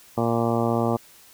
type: harmonic tone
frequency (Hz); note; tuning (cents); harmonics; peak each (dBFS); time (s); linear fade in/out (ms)
116.54; A#2; 0; 1 / 2 / 3 / 4 / 5 / 6 / 7 / 8 / 9 / 10; -27 / -25 / -28 / -28 / -29 / -30 / -31 / -36 / -36 / -34; 0.17-0.97; 10
effects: white hiss -51 dBFS RMS until 1.33 s